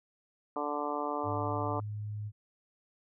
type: harmonic tone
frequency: 146.83 Hz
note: D3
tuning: in tune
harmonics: 2 / 3 / 4 / 5 / 6 / 7 / 8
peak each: -39 / -39 / -39 / -39 / -39 / -39 / -39 dBFS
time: 0.56-1.8 s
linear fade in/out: 2 ms
type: tone with pitch glide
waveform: sine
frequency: 103.83 to 105.1 Hz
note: G#2 to G#2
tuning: 0 to +21 cents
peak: -35 dBFS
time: 1.23-2.32 s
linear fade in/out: 50 ms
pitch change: +21 cents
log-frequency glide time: 1.33-1.57 s
effects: none